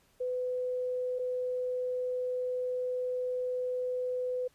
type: tone pair in turn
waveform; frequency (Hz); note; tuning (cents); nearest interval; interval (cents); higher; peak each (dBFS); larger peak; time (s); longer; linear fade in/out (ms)
sine; 502 / 502; B4 / B4; +28 / +28; unison; 0; neither; -30 / -30; neither; 0.2-1.19 / 1.19-4.48; second; 10
effects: pink hiss -67 dBFS RMS until 4.54 s + resampled to 32000 Hz